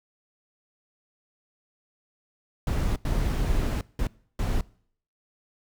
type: noise bursts at uneven times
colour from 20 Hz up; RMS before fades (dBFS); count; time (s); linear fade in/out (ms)
brown; -25; 4; 2.67-2.96 / 3.05-3.81 / 3.99-4.07 / 4.39-4.61; 2
effects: noise-tail reverb RT60 0.6 s tail -23 dB re dry